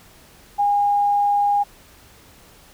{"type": "tone", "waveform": "sine", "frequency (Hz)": 815, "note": "G#5", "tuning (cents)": -33, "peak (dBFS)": -15, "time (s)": [0.58, 1.64], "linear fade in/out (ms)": 20, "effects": ["pink hiss -49 dBFS RMS until 2.73 s"]}